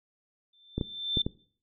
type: tone with exponential growth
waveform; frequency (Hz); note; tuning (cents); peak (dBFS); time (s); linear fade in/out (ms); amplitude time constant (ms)
sine; 3554; A7; +17; -23; 0.53-1.22; 5; 150
type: clicks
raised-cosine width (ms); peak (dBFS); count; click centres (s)
3; -16; 4; 0.78 / 0.812 / 1.172 / 1.265
effects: noise-tail reverb RT60 0.5 s tail -21 dB re dry